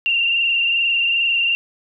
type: tone with frequency modulation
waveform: sine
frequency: 2762 Hz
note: F7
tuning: 20 cents flat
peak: -15 dBFS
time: 0.06-1.55 s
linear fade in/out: 0 ms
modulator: 22.5 Hz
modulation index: 2.7
effects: none